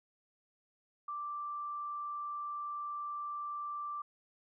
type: tone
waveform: sine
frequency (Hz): 1174.7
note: D6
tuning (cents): 0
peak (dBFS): -37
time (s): 1.08-4.02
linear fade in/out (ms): 5
effects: none